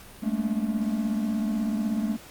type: tone cluster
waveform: triangle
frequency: 199.6 / 216.5 / 233 / 284.6 Hz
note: G3 / A3 / A#3 / C#4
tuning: +32 / -28 / -1 / +46 cents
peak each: -32 / -24 / -30 / -32 dBFS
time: 0.22-2.17 s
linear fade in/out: 20 ms
effects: pink hiss -47 dBFS RMS until 2.3 s + Opus 48 kbps